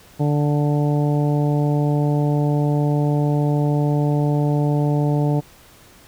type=harmonic tone; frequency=146.83 Hz; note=D3; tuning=in tune; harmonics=1 / 2 / 3 / 4 / 5 / 6; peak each=-17 / -23 / -27 / -29 / -31 / -33 dBFS; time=0.19-5.41 s; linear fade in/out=20 ms; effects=pink hiss -48 dBFS RMS until 6.07 s